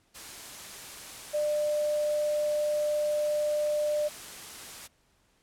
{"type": "tone in noise", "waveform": "sine", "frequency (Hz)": 598, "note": "D5", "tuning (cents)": 31, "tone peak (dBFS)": -25, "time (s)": [1.33, 4.09], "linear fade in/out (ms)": 20, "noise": "white", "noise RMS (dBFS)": -43, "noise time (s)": [0.14, 4.88], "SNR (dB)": 15, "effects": ["pink hiss -68 dBFS RMS until 5.42 s", "low-pass 11000 Hz 12 dB/octave"]}